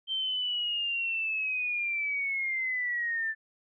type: linear sweep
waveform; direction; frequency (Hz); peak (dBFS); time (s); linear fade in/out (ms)
sine; down; 3136 to 1760; -28; 0.07-3.35; 50
effects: none